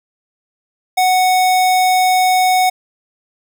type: tone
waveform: square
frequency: 740 Hz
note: F#5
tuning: in tune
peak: -11 dBFS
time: 0.97-2.7 s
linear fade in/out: 10 ms
effects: none